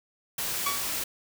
white noise, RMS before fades -31 dBFS, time 0.38-1.04 s, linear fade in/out 5 ms
sawtooth tone with exponential decay, 1136 Hz, C#6, 42 cents sharp, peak -21 dBFS, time 0.66-0.95 s, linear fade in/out 5 ms, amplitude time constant 61 ms
effects none

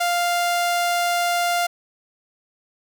sawtooth tone, 698.5 Hz, F5, in tune, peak -15 dBFS, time 0-1.67 s, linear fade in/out 10 ms, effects none

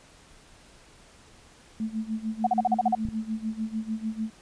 sine tone with tremolo, 220 Hz, A3, in tune, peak -25 dBFS, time 1.8-4.3 s, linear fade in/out 0 ms, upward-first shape sine, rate 6.7 Hz, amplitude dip 85%
sine tone bursts, 740 Hz, F#5, in tune, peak -18 dBFS, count 8, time 2.44-2.951 s, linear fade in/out 5 ms, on 28 ms, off 41 ms
clicks, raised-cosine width 5 ms, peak -22 dBFS, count 2, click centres 3.052 / 3.087 s
effects pink hiss -54 dBFS RMS until 4.41 s + resampled to 22050 Hz

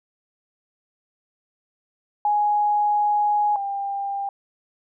sine tone pair in turn, 832 / 796.7 Hz, G#5 / G5, +3 / +28 cents, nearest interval minor second, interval 75 cents, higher first, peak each -17 / -24 dBFS, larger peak first, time 2.25-3.56 / 3.56-4.29 s, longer first, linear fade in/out 2 ms, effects none

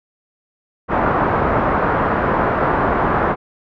white low-pass noise, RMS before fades -17 dBFS, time 0.88-3.36 s, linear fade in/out 50 ms, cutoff 1300 Hz, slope 24 dB/octave, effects none

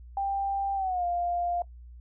sine tone with pitch glide, 790 to 699.8 Hz, G5 to F5, +13 to +3 cents, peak -26 dBFS, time 0.17-1.62 s, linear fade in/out 2 ms, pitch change -210 cents, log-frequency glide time 0.75-1.05 s, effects noise-tail reverb RT60 0.1 s tail -19 dB re dry + added 60 Hz sine -44 dBFS peak until 2 s

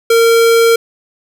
square tone, 460 Hz, A#4, 23 cents flat, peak -7 dBFS, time 0.1-0.76 s, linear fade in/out 5 ms, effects none

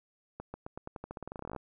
accelerating click train, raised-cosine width 1 ms, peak -26 dBFS, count 22, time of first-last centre 0.4-1.563 s, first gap 140 ms, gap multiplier 0.89, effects none

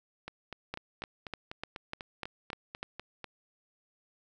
two click trains, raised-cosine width 0.3 ms, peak -20 / -24 dBFS, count 8 / 13, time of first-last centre 0.74-2.83 / 0.28-3.243 s, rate 3.35 / 4.05 Hz, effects none

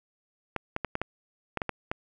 clicks, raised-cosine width 0.5 ms, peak -14 dBFS, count 9, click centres 0.563 / 0.764 / 0.847 / 0.954 / 1.016 / 1.573 / 1.618 / 1.693 / 1.915 s, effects none

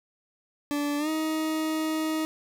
40% pulse tone with pitch glide, 290.2 to 314.6 Hz, D4 to D#4, -21 to +19 cents, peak -25 dBFS, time 0.71-2.25 s, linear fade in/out 0 ms, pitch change +140 cents, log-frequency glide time 0.98-1.09 s, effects none

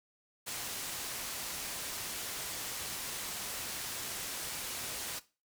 white low-pass noise, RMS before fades -40 dBFS, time 0.46-5.2 s, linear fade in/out 20 ms, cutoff 12000 Hz, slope 12 dB/octave, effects noise-tail reverb RT60 0.3 s tail -17 dB re dry

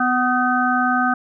harmonic tone with a mistuned harmonic, 249.7 Hz, B3, 19 cents sharp, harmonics 1 / 3 / 5 / 6, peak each -21 / -21 / -21 / -21 dBFS, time 0-1.14 s, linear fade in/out 5 ms, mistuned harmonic 6, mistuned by +37 cents, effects none

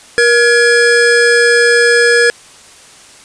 square tone pair together, 474.4 / 1687.6 Hz, A#4 / G#6, +30 / +27 cents, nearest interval octave + minor seventh, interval 2197 cents, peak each -10 dBFS, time 0.18-2.3 s, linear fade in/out 0 ms, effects white hiss -39 dBFS RMS until 3.24 s + resampled to 22050 Hz

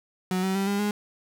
35% pulse tone with pitch steps, 184.5 / 189.91 / 195.47 / 201.2 / 207.1 Hz, F#3 / F#3 / G3 / G3 / G#3, -5 / +45 / -5 / +45 / -5 cents, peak -22 dBFS, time 0.31-0.91 s, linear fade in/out 2 ms, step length 120 ms, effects none

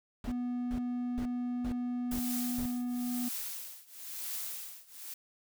brown noise bursts, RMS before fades -40 dBFS, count 6, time 0.24-2.658 s, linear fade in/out 2 ms, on 78 ms, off 390 ms
triangle tone, 245.3 Hz, B3, 12 cents flat, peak -30 dBFS, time 0.27-3.29 s, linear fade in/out 10 ms
blue noise with tremolo, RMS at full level -37 dBFS, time 2.11-5.14 s, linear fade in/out 5 ms, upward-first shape triangle, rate 1 Hz, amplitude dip 95%
effects none

